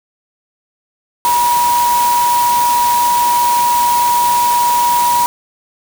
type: tone in noise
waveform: sine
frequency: 963 Hz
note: B5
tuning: 44 cents flat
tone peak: -10 dBFS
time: 1.25-5.26 s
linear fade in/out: 0 ms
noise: white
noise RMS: -21 dBFS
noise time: 1.25-5.26 s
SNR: +8 dB
effects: none